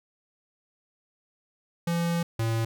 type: tone pair in turn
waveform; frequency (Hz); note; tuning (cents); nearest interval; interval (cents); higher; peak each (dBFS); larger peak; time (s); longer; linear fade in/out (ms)
square; 170 / 113.46; F3 / A#2; -46 / -46; perfect fifth; 700; first; -25; neither; 1.87-2.23 / 2.39-2.65; first; 5
effects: none